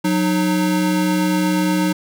square tone pair together, 182.7 / 307.3 Hz, F#3 / D#4, -22 / -21 cents, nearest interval major sixth, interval 901 cents, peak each -19 dBFS, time 0.04-1.93 s, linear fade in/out 10 ms, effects none

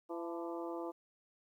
harmonic tone with a mistuned harmonic, 168.7 Hz, E3, 40 cents sharp, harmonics 2 / 3 / 4 / 5 / 6 / 7, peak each -41 / -45 / -47 / -49 / -51 / -52 dBFS, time 0.09-0.92 s, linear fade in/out 20 ms, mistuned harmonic 5, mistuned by +57 cents, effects 12-bit

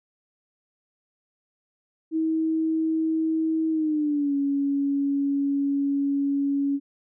sine tone with pitch glide, 320 to 280.2 Hz, D#4 to C#4, +49 to +19 cents, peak -21 dBFS, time 2.11-6.8 s, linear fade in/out 50 ms, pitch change -230 cents, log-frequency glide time 3.7-4.35 s, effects none

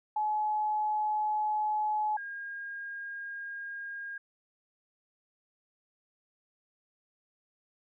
sine tone pair in turn, 851 / 1620.9 Hz, G#5 / G#6, +42 / -43 cents, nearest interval major seventh, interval 1115 cents, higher second, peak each -27 / -37 dBFS, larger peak first, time 0.16-2.17 / 2.17-4.18 s, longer neither, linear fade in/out 5 ms, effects none

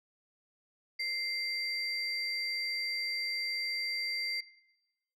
sine tone pair together, 2093 / 4699 Hz, C7 / D8, 0 / 0 cents, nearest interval octave + major second, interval 1400 cents, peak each -33 / -34 dBFS, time 0.99-4.41 s, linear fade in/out 10 ms, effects noise-tail reverb RT60 0.9 s tail -20 dB re dry + tanh soft clip ceiling -27 dBFS

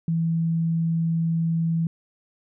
sine tone, 164.81 Hz, E3, in tune, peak -20 dBFS, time 0.08-1.87 s, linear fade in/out 2 ms, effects none

